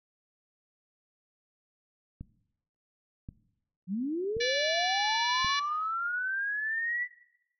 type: click train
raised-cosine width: 5 ms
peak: -28 dBFS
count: 4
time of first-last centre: 2.21-5.446 s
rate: 0.927 Hz
type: linear sweep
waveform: sine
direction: up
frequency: 170 to 1983 Hz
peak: -29 dBFS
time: 3.87-7.08 s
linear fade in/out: 50 ms
type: harmonic tone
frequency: 580 Hz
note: D5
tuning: 22 cents flat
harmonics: 3 / 4 / 5 / 6 / 7 / 8 / 9 / 10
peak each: -33 / -35 / -39 / -37 / -34 / -45 / -44 / -41 dBFS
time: 4.4-5.6 s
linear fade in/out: 10 ms
effects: noise-tail reverb RT60 0.8 s tail -17 dB re dry